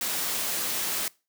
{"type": "noise", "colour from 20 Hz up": "white", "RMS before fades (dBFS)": -29, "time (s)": [0.01, 1.08], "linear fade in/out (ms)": 2, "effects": ["noise-tail reverb RT60 0.3 s tail -23 dB re dry", "high-pass 150 Hz 12 dB/octave"]}